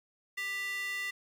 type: tone with high-pass filter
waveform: square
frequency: 395.1 Hz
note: G4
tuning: 14 cents sharp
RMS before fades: -36 dBFS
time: 0.37-1.11 s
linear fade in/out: 10 ms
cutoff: 2100 Hz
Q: 5.2
effects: 11-bit